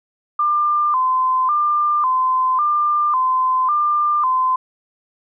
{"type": "tone with vibrato", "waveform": "sine", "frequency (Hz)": 1108.7, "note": "C#6", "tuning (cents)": 0, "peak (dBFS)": -14, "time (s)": [0.39, 4.56], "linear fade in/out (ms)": 5, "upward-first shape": "square", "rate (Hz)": 0.91, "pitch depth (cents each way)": 130, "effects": []}